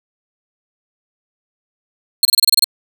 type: tone bursts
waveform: sawtooth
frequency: 4225 Hz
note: C8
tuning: 16 cents sharp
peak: -5 dBFS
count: 9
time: 2.23-2.643 s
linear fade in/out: 2 ms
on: 21 ms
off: 28 ms
effects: none